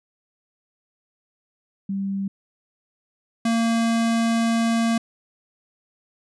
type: tone pair in turn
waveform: sine / square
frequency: 196 / 229.2 Hz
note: G3 / A#3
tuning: 0 / -29 cents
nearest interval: minor third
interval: 271 cents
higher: second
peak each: -23 / -19 dBFS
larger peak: second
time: 1.89-2.28 / 3.45-4.98 s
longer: second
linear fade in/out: 5 ms
effects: resampled to 24000 Hz